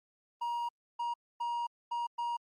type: tone bursts at uneven times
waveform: triangle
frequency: 948 Hz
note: A#5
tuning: 29 cents sharp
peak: -30 dBFS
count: 5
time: 0.41-0.69 / 0.99-1.14 / 1.4-1.67 / 1.91-2.07 / 2.18-2.37 s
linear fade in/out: 10 ms
effects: Opus 32 kbps